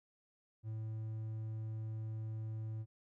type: tone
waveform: triangle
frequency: 110 Hz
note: A2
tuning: in tune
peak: -37 dBFS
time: 0.63-2.86 s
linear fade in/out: 50 ms
effects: none